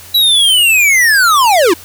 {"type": "linear sweep", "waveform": "square", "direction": "down", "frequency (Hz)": [3951, 302.7], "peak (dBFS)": -7, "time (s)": [0.14, 1.74], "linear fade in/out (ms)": 10, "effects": ["added 88 Hz sine -41 dBFS peak until 1.84 s", "white hiss -35 dBFS RMS until 1.84 s"]}